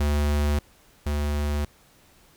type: tone pair in turn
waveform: square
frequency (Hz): 73.42 / 73.42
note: D2 / D2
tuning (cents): 0 / 0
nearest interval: unison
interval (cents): 0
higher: neither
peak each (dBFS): -21 / -24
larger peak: first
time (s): 0-0.59 / 1.06-1.65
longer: neither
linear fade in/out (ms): 5
effects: pink hiss -57 dBFS RMS until 2.36 s